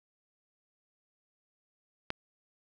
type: click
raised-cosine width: 0.3 ms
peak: -16 dBFS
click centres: 2.104 s
effects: none